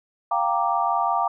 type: chord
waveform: sine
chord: G minor seventh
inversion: third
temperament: equal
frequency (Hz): 698.5 / 784 / 932.3 / 1174.7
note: F5 / G5 / Bb5 / D6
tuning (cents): 0 / 0 / 0 / 0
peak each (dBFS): -25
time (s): 0.31-1.28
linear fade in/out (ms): 5
effects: none